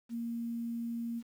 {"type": "tone with quantisation", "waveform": "sine", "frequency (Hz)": 233.1, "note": "A#3", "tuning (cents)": 0, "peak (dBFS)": -34, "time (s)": [0.09, 1.23], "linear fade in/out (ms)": 50, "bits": 10, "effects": []}